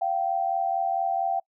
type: tone pair together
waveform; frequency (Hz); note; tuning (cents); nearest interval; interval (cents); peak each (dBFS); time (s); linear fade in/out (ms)
sine; 689 / 773.4; F5 / G5; -24 / -24; major second; 200; -27 / -25; 0.01-1.4; 10
effects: noise-tail reverb RT60 0.1 s tail -25 dB re dry